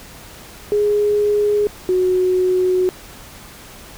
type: tone pair in turn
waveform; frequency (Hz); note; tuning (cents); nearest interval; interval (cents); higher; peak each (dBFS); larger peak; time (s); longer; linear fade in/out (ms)
sine; 415.3 / 367.8; G#4 / F#4; 0 / -10; major second; 210; first; -13; neither; 0.72-1.67 / 1.89-2.89; second; 0
effects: pink hiss -39 dBFS RMS until 3.97 s